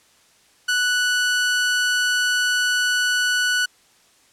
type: tone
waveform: sawtooth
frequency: 1480 Hz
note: F#6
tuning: in tune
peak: -14 dBFS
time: 0.68-3.66 s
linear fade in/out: 10 ms
effects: white hiss -56 dBFS RMS until 4.32 s + low-pass 9000 Hz 12 dB/octave